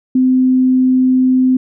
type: tone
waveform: sine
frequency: 257.1 Hz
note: C4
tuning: 30 cents flat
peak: -8 dBFS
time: 0.15-1.57 s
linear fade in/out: 5 ms
effects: none